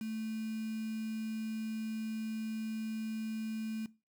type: tone with quantisation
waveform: sine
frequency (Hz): 220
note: A3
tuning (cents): 0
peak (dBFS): -36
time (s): 0.01-3.86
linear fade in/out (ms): 2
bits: 8
effects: noise-tail reverb RT60 0.3 s tail -20 dB re dry